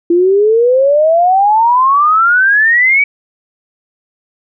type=exponential sweep; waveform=sine; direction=up; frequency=337.1 to 2296 Hz; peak=-6 dBFS; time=0.1-3.04 s; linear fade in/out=5 ms; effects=none